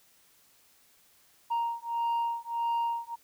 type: beating tone pair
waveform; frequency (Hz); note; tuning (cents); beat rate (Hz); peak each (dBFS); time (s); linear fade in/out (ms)
sine; 932.3 / 933.9; A#5 / A#5; 0 / +3; 1.6; -29; 1.5-3.16; 20
effects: tanh soft clip ceiling -25 dBFS + white hiss -63 dBFS RMS until 3.23 s